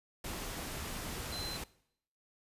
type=tone in noise; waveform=sine; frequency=4077 Hz; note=C8; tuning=46 cents flat; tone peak=-41 dBFS; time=1.32-1.57 s; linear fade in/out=5 ms; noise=pink; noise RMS=-41 dBFS; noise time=0.24-1.64 s; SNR=-3 dB; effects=noise-tail reverb RT60 0.7 s tail -20 dB re dry + resampled to 32000 Hz